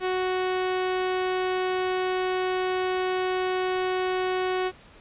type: tone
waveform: sawtooth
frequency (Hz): 370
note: F#4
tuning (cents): 0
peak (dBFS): -20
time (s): 0-4.72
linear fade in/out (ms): 50
effects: pink hiss -51 dBFS RMS until 5 s + resampled to 8000 Hz